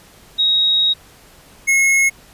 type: tone pair in turn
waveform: sine / square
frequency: 3784 / 2171 Hz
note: A#7 / C#7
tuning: +25 / -37 cents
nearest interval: minor seventh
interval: 962 cents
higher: first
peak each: -12 / -12 dBFS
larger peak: neither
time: 0.38-0.94 / 1.67-2.1 s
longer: first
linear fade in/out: 20 ms
effects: pink hiss -46 dBFS RMS until 2.33 s + resampled to 32000 Hz